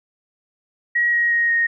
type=tone with pitch steps; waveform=sine; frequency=1904 / 1889.8 / 1875.6 / 1861.6 Hz; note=A#6 / A#6 / A#6 / A#6; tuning=+36 / +23 / +10 / -3 cents; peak=-15 dBFS; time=0.95-1.67 s; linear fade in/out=10 ms; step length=180 ms; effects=none